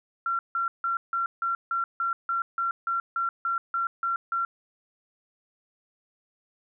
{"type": "tone bursts", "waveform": "sine", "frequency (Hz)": 1366, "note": "F6", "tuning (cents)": -39, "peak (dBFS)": -24, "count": 15, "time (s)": [0.26, 4.45], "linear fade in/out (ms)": 2, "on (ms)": 130, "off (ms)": 160, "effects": []}